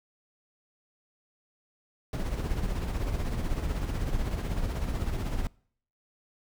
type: noise with tremolo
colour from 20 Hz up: brown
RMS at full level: -28 dBFS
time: 2.13-5.47 s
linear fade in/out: 2 ms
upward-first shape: sine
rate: 16 Hz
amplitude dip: 50%
effects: noise-tail reverb RT60 0.6 s tail -25 dB re dry